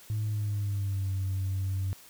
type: tone with pitch glide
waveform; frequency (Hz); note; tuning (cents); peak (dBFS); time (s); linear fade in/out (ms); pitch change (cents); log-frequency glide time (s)
sine; 107.2 to 95.5; A2 to G2; -45 to -45; -26; 0.1-1.93; 0; -200; 0.22-1.12
effects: tanh soft clip ceiling -25 dBFS + white hiss -53 dBFS RMS until 2.09 s